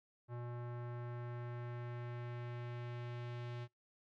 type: tone with low-pass filter sweep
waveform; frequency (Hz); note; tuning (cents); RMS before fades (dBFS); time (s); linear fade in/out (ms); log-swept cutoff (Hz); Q
square; 120.6; B2; -41; -45; 0.28-3.68; 50; 1200 to 3400; 1.2
effects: noise-tail reverb RT60 0.2 s tail -26 dB re dry